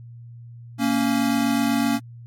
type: tone pair together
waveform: square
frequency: 230.7 / 278.6 Hz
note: A#3 / C#4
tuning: -18 / +9 cents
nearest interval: minor third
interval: 327 cents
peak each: -22 dBFS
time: 0.78-2 s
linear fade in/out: 50 ms
effects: added 118 Hz sine -38 dBFS peak until 2.26 s + MP3 64 kbps